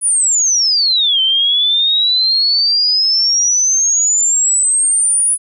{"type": "exponential two-way sweep", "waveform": "sine", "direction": "down then up", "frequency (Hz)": [9956, 3076, 9956], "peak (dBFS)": -10, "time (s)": [0.01, 5.38], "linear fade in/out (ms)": 50, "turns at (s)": 1.21, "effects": []}